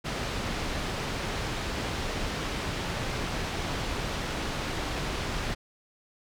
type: low-pass noise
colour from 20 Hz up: pink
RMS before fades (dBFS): -32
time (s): 0.04-5.55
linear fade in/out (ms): 20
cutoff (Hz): 4900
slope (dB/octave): 12
effects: none